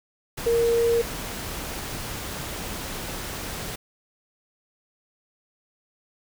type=tone in noise; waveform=sine; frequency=466.2 Hz; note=A#4; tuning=in tune; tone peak=-18 dBFS; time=0.46-1.02 s; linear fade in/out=10 ms; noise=pink; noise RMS=-33 dBFS; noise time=0.37-3.76 s; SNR=+12 dB; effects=none